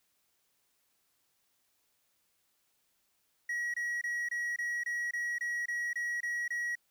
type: tone bursts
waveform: triangle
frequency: 1912 Hz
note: A#6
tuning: 43 cents sharp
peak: -30 dBFS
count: 12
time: 3.49-6.754 s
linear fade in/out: 5 ms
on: 250 ms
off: 24 ms
effects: white hiss -75 dBFS RMS until 6.9 s